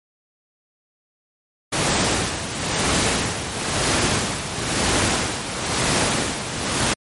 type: noise with tremolo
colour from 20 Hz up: pink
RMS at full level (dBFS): -18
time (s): 1.72-6.94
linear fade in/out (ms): 10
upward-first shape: sine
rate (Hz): 1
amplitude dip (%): 65
effects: high-pass 80 Hz 12 dB/octave + MP3 48 kbps